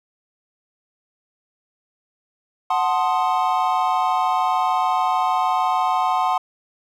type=chord; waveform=triangle; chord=F# diminished seventh; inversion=none; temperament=equal; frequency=740 / 880 / 1046.5 / 1244.5 Hz; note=F#5 / A5 / C6 / Eb6; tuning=0 / 0 / 0 / 0 cents; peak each=-19 / -22 / -20 / -25 dBFS; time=2.7-6.38 s; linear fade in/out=5 ms; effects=none